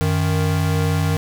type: tone pair together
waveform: square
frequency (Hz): 92.84 / 155.56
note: F#2 / D#3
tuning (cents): +6 / 0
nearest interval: major sixth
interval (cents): 894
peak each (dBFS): -20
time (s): 0.01-1.17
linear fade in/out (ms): 0
effects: none